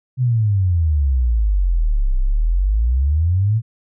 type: exponential two-way sweep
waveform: sine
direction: down then up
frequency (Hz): 130.81 to 31.18 to 116.8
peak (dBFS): -13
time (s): 0.17-3.62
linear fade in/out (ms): 50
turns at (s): 2.17
effects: none